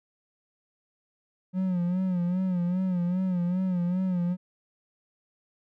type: tone with vibrato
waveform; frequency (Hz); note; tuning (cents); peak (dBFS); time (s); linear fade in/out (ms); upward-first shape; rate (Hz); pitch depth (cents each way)
triangle; 180.9; F#3; -39; -22; 1.53-4.37; 50; sine; 2.5; 72
effects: none